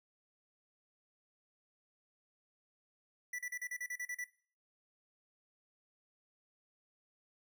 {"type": "tone bursts", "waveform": "square", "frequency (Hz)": 1968, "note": "B6", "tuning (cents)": -7, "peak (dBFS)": -39, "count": 10, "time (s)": [3.33, 4.242], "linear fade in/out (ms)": 5, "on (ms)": 57, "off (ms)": 38, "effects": ["noise-tail reverb RT60 0.4 s tail -17 dB re dry"]}